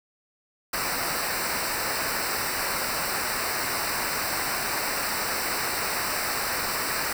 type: noise with comb filter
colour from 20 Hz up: pink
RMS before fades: -28 dBFS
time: 0.73-7.13 s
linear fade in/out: 5 ms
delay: 0.3 ms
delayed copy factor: -0.85
effects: none